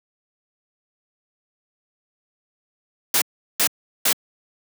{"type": "noise bursts", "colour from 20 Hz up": "white", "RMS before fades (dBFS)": -18, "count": 3, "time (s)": [3.14, 4.128], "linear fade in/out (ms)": 2, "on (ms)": 76, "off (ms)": 380, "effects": ["high-pass 200 Hz 12 dB/octave"]}